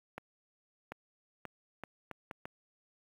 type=accelerating click train; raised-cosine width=0.5 ms; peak=-26 dBFS; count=7; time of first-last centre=0.18-2.455 s; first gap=740 ms; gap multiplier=0.72; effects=high-pass 80 Hz 12 dB/octave + 9-bit